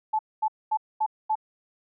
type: tone bursts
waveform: sine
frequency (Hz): 867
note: A5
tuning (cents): -26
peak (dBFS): -21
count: 5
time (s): 0.13-1.355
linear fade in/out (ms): 10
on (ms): 61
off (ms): 230
effects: none